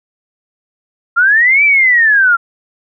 sine linear two-way sweep, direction up then down, 1356 to 2349 to 1356 Hz, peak -6 dBFS, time 1.16-2.37 s, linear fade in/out 20 ms, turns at 1.64 s, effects none

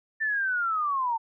sine linear sweep, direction down, 1791 to 887 Hz, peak -24 dBFS, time 0.2-1.18 s, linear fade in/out 20 ms, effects none

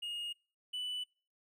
triangle tone pair in turn, 2858 / 2980 Hz, F7 / F#7, +39 / +12 cents, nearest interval minor second, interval 73 cents, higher second, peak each -36 / -35 dBFS, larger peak second, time 0.02-0.33 / 0.73-1.04 s, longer neither, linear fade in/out 10 ms, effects noise-tail reverb RT60 0.4 s tail -26 dB re dry

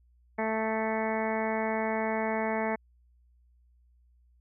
harmonic tone with a mistuned harmonic, 220.4 Hz, A3, 3 cents sharp, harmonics 1 / 2 / 3 / 4 / 5 / 6 / 7 / 8 / 9 / 10, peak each -33 / -34 / -33 / -34 / -42 / -45 / -45 / -40 / -41 / -40 dBFS, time 0.38-2.76 s, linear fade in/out 10 ms, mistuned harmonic 6, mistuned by -20 cents, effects added 60 Hz sine -60 dBFS peak until 4.4 s

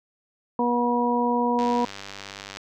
harmonic tone, 241.3 Hz, B3, 40 cents flat, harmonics 1 / 2 / 3 / 4, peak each -24 / -26 / -30 / -24 dBFS, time 0.59-1.85 s, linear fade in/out 2 ms
click train, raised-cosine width 0.2 ms, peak -19 dBFS, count 98, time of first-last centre 1.59-2.571 s, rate 98.9 Hz
effects none

